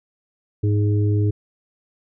harmonic tone, 103.83 Hz, G#2, in tune, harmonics 1 / 3 / 4, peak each -16 / -26 / -28 dBFS, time 0.63-1.31 s, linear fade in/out 10 ms, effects none

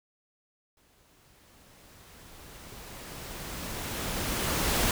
pink noise with exponential growth, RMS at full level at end -25 dBFS, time 0.77-4.91 s, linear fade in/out 2 ms, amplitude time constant 900 ms, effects none

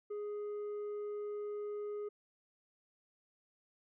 sine tone with tanh clipping, 415.3 Hz, G#4, in tune, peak -39 dBFS, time 0.1-2.09 s, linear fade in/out 10 ms, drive 4 dB, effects none

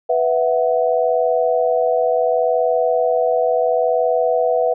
sine chord, B suspended fourth, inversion none, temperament equal, 493.9 / 659.3 / 740 Hz, B4 / E5 / F#5, 0 / 0 / 0 cents, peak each -17 / -18 / -21 dBFS, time 0.09-4.74 s, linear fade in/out 10 ms, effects none

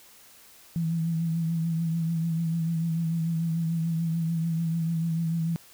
sine tone with vibrato, 164.81 Hz, E3, in tune, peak -24 dBFS, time 0.76-5.56 s, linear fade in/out 0 ms, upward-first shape triangle, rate 6.8 Hz, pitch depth 46 cents each way, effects white hiss -53 dBFS RMS until 5.73 s

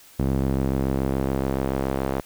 sawtooth tone with band-pass filter sweep, 67 Hz, C2, 42 cents sharp, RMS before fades -24 dBFS, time 0.19-2.21 s, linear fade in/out 5 ms, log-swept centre 220 to 560 Hz, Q 0.76, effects white hiss -50 dBFS RMS until 2.25 s

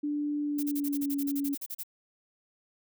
sine tone with pitch glide, 293.7 to 281.9 Hz, D4 to C#4, 0 to +29 cents, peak -28 dBFS, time 0.03-1.55 s, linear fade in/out 10 ms, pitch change -71 cents, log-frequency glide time 0.42-1.12 s
violet noise bursts, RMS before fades -37 dBFS, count 15, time 0.58-1.835 s, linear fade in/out 10 ms, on 51 ms, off 35 ms
effects none

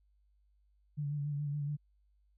sine tone with vibrato, 145.4 Hz, D3, 17 cents flat, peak -33 dBFS, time 0.97-1.77 s, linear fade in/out 20 ms, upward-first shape sine, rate 7.1 Hz, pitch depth 38 cents each way, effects added 50 Hz sine -67 dBFS peak until 2.37 s

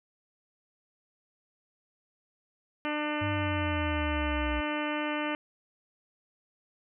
harmonic tone, 299.4 Hz, D4, 33 cents sharp, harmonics 1 / 2 / 3 / 4 / 5 / 6 / 7 / 8 / 9 / 10, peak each -33 / -36 / -38 / -39 / -40 / -41 / -41 / -42 / -43 / -43 dBFS, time 2.85-5.35 s, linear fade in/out 0 ms
sine linear sweep, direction down, 101.5 to 59 Hz, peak -31 dBFS, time 3.21-4.61 s, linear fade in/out 10 ms
effects none

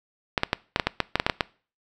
clicks, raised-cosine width 0.3 ms, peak -4 dBFS, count 12, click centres 0.378 / 0.434 / 0.531 / 0.761 / 0.798 / 0.87 / 1.003 / 1.156 / 1.199 / 1.265 / 1.298 / 1.408 s, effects noise-tail reverb RT60 0.4 s tail -22 dB re dry

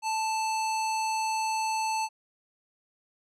square tone with low-pass filter, 880 Hz, A5, in tune, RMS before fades -29 dBFS, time 0.02-2.09 s, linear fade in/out 50 ms, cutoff 7800 Hz, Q 1.5, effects none

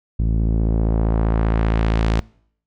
sawtooth tone with low-pass filter sweep, 55.2 Hz, A1, 6 cents sharp, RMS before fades -18 dBFS, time 0.19-2.2 s, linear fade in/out 0 ms, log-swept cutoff 190 to 5500 Hz, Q 0.79, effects noise-tail reverb RT60 0.6 s tail -24 dB re dry

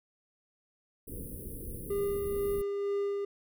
pink band-stop noise, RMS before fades -41 dBFS, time 1.07-2.62 s, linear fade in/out 10 ms, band 510 to 9400 Hz, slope 96 dB/octave
triangle tone with tremolo, 402.1 Hz, G4, 44 cents sharp, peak -26 dBFS, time 1.9-3.25 s, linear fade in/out 5 ms, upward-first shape sine, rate 2.1 Hz, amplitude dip 30%
effects none

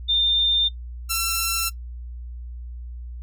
sine / 5% pulse tone pair in turn, 3608 / 1348.2 Hz, A7 / E6, +43 / +39 cents, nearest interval octave + perfect fourth, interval 1704 cents, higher first, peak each -17 / -10 dBFS, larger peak second, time 0.08-0.69 / 1.09-1.7 s, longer neither, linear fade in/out 20 ms, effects noise-tail reverb RT60 0.1 s tail -18 dB re dry + added 60 Hz sine -32 dBFS peak until 3.22 s

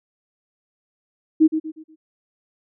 sine tone with echo, 315 Hz, D#4, 21 cents sharp, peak -9 dBFS, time 1.4-1.48 s, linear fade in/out 20 ms, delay 120 ms, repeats 4, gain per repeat -9 dB, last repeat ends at 1.96 s, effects none

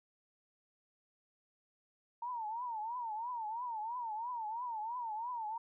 sine tone with vibrato, 920 Hz, A#5, 23 cents flat, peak -37 dBFS, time 2.22-5.58 s, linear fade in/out 5 ms, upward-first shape triangle, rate 3 Hz, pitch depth 170 cents each way, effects none

